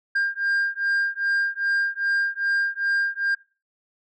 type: beating tone pair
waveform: sine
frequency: 1600 / 1602.5 Hz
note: G6 / G6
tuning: +35 / +38 cents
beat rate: 2.5 Hz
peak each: -22 dBFS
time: 0.15-3.35 s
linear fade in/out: 10 ms
effects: noise-tail reverb RT60 0.3 s tail -19 dB re dry + tanh soft clip ceiling -18 dBFS

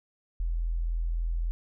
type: tone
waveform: sine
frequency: 41.77 Hz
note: E1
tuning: 24 cents sharp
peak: -26 dBFS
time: 0.4-1.51 s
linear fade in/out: 0 ms
effects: none

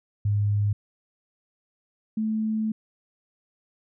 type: tone pair in turn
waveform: sine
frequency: 103 / 218.2 Hz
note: G#2 / A3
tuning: -14 / -14 cents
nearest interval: octave + minor second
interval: 1300 cents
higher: second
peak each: -20 / -23 dBFS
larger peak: first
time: 0.25-0.73 / 2.17-2.72 s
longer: second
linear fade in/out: 5 ms
effects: none

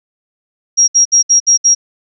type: tone bursts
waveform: sine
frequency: 5640 Hz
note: F8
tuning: 16 cents sharp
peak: -5 dBFS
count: 6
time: 0.77-1.75 s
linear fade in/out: 20 ms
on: 110 ms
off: 64 ms
effects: none

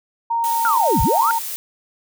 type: tone with pitch glide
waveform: sine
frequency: 927 to 916.4 Hz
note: A#5 to A#5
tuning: -10 to -30 cents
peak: -17 dBFS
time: 0.3-1.39 s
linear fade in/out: 10 ms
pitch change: -20 cents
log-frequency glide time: 0.49-0.68 s
type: noise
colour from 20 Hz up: blue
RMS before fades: -28 dBFS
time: 0.44-1.56 s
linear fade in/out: 0 ms
type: linear two-way sweep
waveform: sine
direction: down then up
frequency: 1450 to 30.87 to 1450 Hz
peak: -16 dBFS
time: 0.65-1.31 s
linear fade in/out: 0 ms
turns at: 1.02 s
effects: none

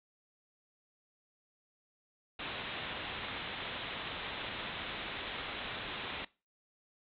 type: low-pass noise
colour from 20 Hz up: white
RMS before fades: -41 dBFS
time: 2.39-6.25 s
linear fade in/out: 5 ms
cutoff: 3800 Hz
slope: 96 dB/octave
effects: noise-tail reverb RT60 0.3 s tail -21 dB re dry + MP3 64 kbps

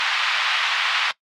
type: band-pass noise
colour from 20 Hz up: white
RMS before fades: -22 dBFS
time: 0-1.11 s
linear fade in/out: 0 ms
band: 980 to 3400 Hz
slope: 24 dB/octave
effects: noise-tail reverb RT60 0.1 s tail -20 dB re dry + AAC 64 kbps

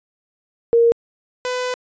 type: tone pair in turn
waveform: sine / sawtooth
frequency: 466.2 / 501.1 Hz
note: A#4 / B4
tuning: 0 / +25 cents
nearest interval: minor second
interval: 125 cents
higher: second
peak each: -10 / -17 dBFS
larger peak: first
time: 0.73-0.92 / 1.45-1.74 s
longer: second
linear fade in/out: 0 ms
effects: resampled to 16000 Hz

